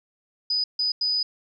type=tone bursts at uneven times; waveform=sine; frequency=4978 Hz; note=D#8; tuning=in tune; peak=-21 dBFS; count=3; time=0.5-0.64 / 0.79-0.92 / 1.01-1.23 s; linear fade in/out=5 ms; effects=none